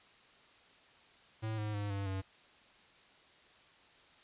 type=tone with pitch steps; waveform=square; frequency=110 / 106.25 / 102.63 / 99.14 / 95.76 Hz; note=A2 / G#2 / G#2 / G2 / G2; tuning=0 / +40 / -20 / +20 / -40 cents; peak=-36 dBFS; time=1.42-2.22 s; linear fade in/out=20 ms; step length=160 ms; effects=white hiss -62 dBFS RMS until 4.23 s + resampled to 8000 Hz